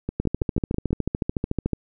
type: two click trains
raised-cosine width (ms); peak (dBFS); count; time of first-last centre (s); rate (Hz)
3; -10 / -13; 22 / 6; 0.2-1.733 / 0.09-0.907; 13.7 / 6.12
effects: none